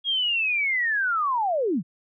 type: linear sweep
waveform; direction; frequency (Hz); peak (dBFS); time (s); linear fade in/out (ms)
sine; down; 3300 to 138.59; -21; 0.04-1.83; 50
effects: none